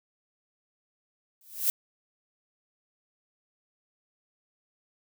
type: noise with exponential growth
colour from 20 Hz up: violet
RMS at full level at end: -22 dBFS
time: 1.41-1.7 s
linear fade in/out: 1 ms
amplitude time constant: 62 ms
effects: none